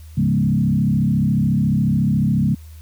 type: tone with frequency modulation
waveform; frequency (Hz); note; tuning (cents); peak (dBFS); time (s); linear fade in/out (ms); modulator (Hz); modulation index
sine; 176.2; F3; +16; -14; 0.17-2.55; 10; 34.1; 1.7
effects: added 78 Hz sine -36 dBFS peak until 2.81 s + white hiss -52 dBFS RMS until 2.81 s